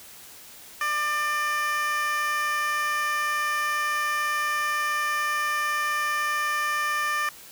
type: tone with high-pass filter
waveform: 15% pulse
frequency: 597 Hz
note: D5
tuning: 28 cents sharp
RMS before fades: -26 dBFS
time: 0.81-7.29 s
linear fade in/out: 2 ms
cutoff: 1400 Hz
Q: 3.9
effects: white hiss -46 dBFS RMS until 7.51 s